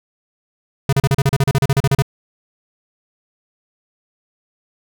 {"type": "tone bursts", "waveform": "square", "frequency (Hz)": 137.2, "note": "C#3", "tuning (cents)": -17, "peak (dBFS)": -12, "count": 16, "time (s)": [0.89, 2.022], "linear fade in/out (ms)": 2, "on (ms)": 37, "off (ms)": 36, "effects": []}